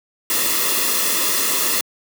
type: noise with comb filter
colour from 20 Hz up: white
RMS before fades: -19 dBFS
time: 0.3-1.81 s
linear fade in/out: 2 ms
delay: 1.3 ms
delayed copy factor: -0.7
effects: high-pass 200 Hz 12 dB/octave